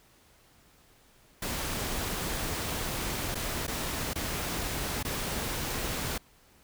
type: noise with dropouts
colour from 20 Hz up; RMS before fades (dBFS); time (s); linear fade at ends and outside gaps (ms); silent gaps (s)
pink; -33; 1.42-6.18; 5; 3.346-3.353 / 3.668-3.678 / 4.135-4.156 / 5.029-5.048
effects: pink hiss -61 dBFS RMS until 6.63 s